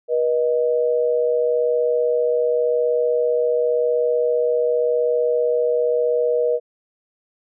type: tone pair together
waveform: sine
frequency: 481.4 / 622.3 Hz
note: B4 / D#5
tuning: -44 / 0 cents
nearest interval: major third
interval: 444 cents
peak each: -17 / -22 dBFS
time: 0.08-6.6 s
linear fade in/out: 50 ms
effects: none

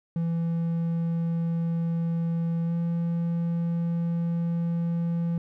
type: tone with pitch glide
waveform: triangle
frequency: 167.1 to 169.14 Hz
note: E3 to E3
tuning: +24 to +45 cents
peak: -22 dBFS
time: 0.16-5.38 s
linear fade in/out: 2 ms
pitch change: +21 cents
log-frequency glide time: 2.65-2.73 s
effects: none

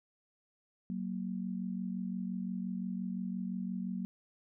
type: tone pair together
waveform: sine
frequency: 187.32 / 233.1 Hz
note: F#3 / A#3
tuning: +22 / 0 cents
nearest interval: major third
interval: 378 cents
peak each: -36 / -39 dBFS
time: 0.9-4.05 s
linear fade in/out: 0 ms
effects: none

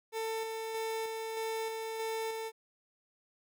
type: tone with tremolo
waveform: 30% pulse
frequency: 446.2 Hz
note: A4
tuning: 24 cents sharp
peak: -31 dBFS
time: 0.12-2.52 s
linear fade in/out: 50 ms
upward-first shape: square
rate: 1.6 Hz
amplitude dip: 30%
effects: none

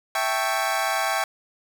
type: chord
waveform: 25% pulse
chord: A dominant seventh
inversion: second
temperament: equal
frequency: 659.3 / 784 / 880 / 1108.7 Hz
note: E5 / G5 / A5 / C#6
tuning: 0 / 0 / 0 / 0 cents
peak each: -24 / -22 / -28 / -25 dBFS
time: 0.15-1.24 s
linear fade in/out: 2 ms
effects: none

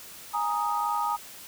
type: chord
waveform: sine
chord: Ab suspended second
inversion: none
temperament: just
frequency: 830.6 / 934.4 / 1245.9 Hz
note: Ab5 / Bb5 / Eb6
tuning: 0 / +4 / +2 cents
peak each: -30 / -29 / -29 dBFS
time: 0.33-1.17 s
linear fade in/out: 20 ms
effects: white hiss -45 dBFS RMS until 1.47 s

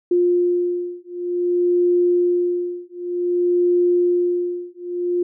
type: beating tone pair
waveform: sine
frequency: 352.8 / 353.34 Hz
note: F4 / F4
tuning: +18 / +20 cents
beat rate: 0.54 Hz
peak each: -19 dBFS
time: 0.11-5.23 s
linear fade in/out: 5 ms
effects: none

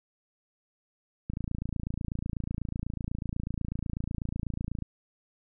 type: click train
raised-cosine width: 5 ms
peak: -20 dBFS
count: 100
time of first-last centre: 1.3-4.823 s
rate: 28.1 Hz
effects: none

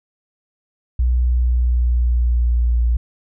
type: tone with pitch glide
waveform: sine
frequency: 61.3 to 59.04 Hz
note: B1 to A#1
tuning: -12 to +23 cents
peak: -13 dBFS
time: 0.99-2.97 s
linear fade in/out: 5 ms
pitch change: -65 cents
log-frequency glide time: 1.28-2.81 s
effects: none

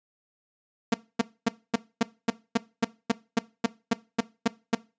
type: tone bursts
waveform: sawtooth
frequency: 229.7 Hz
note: A#3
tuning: 25 cents flat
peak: -15 dBFS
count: 15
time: 0.92-4.75 s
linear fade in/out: 5 ms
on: 22 ms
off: 250 ms
effects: noise-tail reverb RT60 0.3 s tail -20 dB re dry + resampled to 16000 Hz

